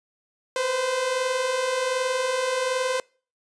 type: tone pair together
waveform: sawtooth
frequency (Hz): 495.7 / 517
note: B4 / C5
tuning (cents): +6 / -21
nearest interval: minor second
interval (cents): 73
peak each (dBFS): -26 / -20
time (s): 0.56-3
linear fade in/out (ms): 2
effects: noise-tail reverb RT60 0.4 s tail -26 dB re dry + resampled to 22050 Hz